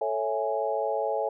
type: chord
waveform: sine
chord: A major seventh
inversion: none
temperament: equal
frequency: 440 / 554.4 / 659.3 / 830.6 Hz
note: A4 / C#5 / E5 / G#5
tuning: 0 / 0 / 0 / 0 cents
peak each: -31 / -30 / -31 / -31 dBFS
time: 0.01-1.29 s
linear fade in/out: 5 ms
effects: none